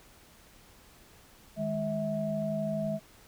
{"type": "tone cluster", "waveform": "sine", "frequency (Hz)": [156.2, 208.2, 648], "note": ["D#3", "G#3", "E5"], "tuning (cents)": [7, 5, -30], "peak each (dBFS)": [-36, -33, -32], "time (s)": [1.56, 3], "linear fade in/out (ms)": 50, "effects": ["pink hiss -57 dBFS RMS until 3.27 s"]}